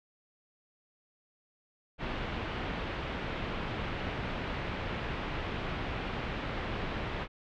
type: low-pass noise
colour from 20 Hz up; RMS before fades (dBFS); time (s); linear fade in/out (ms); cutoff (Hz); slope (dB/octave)
pink; -36; 1.98-7.28; 50; 3200; 24
effects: none